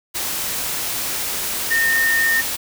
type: tone in noise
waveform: sine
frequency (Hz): 1828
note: A#6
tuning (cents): -34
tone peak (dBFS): -15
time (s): 1.7-2.42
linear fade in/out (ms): 20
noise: white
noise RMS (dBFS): -24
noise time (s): 0.14-2.57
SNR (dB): +6
effects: none